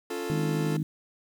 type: chord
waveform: 40% pulse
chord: Db augmented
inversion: none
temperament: equal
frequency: 277.2 / 349.2 / 440 Hz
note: Db4 / F4 / A4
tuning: 0 / 0 / 0 cents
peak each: -38 / -34 / -33 dBFS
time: 0.1-0.77 s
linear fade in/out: 5 ms
type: harmonic tone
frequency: 51.91 Hz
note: G#1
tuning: in tune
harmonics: 3 / 4 / 5 / 6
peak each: -27 / -35 / -36 / -34 dBFS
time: 0.3-0.83 s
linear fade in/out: 0 ms
effects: 9-bit